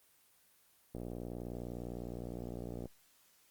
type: click train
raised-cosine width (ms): 2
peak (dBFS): -29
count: 115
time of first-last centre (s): 0.95-2.856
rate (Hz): 59.8
effects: white hiss -68 dBFS RMS until 3.5 s + Opus 24 kbps